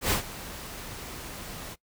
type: noise with ADSR envelope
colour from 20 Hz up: pink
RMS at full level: -23 dBFS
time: 0.01-1.76 s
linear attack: 100 ms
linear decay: 110 ms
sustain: -17 dB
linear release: 36 ms
effects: noise-tail reverb RT60 0.1 s tail -20 dB re dry